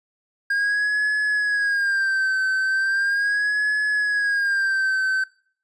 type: tone with vibrato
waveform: triangle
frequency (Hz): 1616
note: G#6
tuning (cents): -48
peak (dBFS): -17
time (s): 0.5-5.24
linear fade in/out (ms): 5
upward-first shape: sine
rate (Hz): 0.38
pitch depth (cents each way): 87
effects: noise-tail reverb RT60 0.5 s tail -21 dB re dry + resampled to 24000 Hz

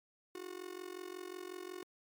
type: tone with amplitude modulation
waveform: 45% pulse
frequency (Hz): 363.9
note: F#4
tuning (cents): -29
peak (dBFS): -40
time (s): 0.35-1.83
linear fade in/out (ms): 2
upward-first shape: sine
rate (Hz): 45.5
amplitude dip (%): 90
effects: MP3 96 kbps

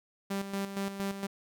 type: tone with tremolo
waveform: sawtooth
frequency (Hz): 197.1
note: G3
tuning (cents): +10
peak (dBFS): -27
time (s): 0.3-1.27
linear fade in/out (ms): 10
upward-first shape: square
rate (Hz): 4.3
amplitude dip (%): 60
effects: none

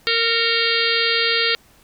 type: harmonic tone with a mistuned harmonic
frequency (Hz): 461.4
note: A#4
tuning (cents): -18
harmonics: 1 / 3 / 4 / 5 / 6 / 7 / 8 / 9 / 10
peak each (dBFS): -25 / -25 / -25 / -25 / -25 / -25 / -25 / -25 / -25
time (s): 0.07-1.55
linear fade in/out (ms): 0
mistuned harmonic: 5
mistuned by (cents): -54
effects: pink hiss -53 dBFS RMS until 1.83 s

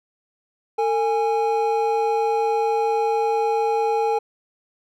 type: tone pair together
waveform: triangle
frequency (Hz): 451.1 / 825.9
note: A4 / G#5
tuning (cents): +43 / -10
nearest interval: minor seventh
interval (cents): 1047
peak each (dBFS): -19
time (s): 0.78-4.19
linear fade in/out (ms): 10
effects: none

